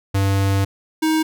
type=tone pair in turn; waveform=square; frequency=98 / 315.5 Hz; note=G2 / D#4; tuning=0 / +24 cents; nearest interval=octave + minor sixth; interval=2024 cents; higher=second; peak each=-16 dBFS; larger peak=neither; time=0.14-0.65 / 1.02-1.23 s; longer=first; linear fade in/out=10 ms; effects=none